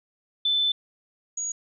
sine tone pair in turn, 3520 / 6722 Hz, A7 / G#8, 0 / +20 cents, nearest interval major seventh, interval 1120 cents, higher second, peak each -20 / -27 dBFS, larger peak first, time 0.45-0.72 / 1.37-1.52 s, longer first, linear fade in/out 5 ms, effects none

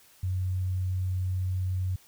sine tone, 92.5 Hz, F#2, in tune, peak -26 dBFS, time 0.23-1.96 s, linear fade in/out 5 ms, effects white hiss -58 dBFS RMS until 2.07 s

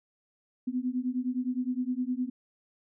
sine beating tone pair, 246.9 / 256.6 Hz, B3 / C4, 0 / -34 cents, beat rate 9.7 Hz, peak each -31 dBFS, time 0.67-2.3 s, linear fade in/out 10 ms, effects none

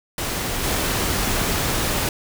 pink noise with level steps, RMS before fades -25 / -22 dBFS, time 0.18-2.09 s, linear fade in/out 2 ms, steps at 0.63 s, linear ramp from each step 10 ms, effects none

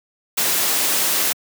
white noise, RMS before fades -19 dBFS, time 0.37-1.33 s, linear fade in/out 10 ms, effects high-pass 200 Hz 12 dB/octave

